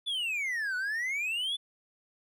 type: exponential two-way sweep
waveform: triangle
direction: down then up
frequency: 3520 to 1460 to 3520 Hz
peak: -28 dBFS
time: 0.06-1.57 s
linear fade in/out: 20 ms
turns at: 0.76 s
effects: none